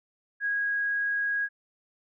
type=tone; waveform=sine; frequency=1647 Hz; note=G#6; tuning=15 cents flat; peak=-25 dBFS; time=0.4-1.49 s; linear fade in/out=50 ms; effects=none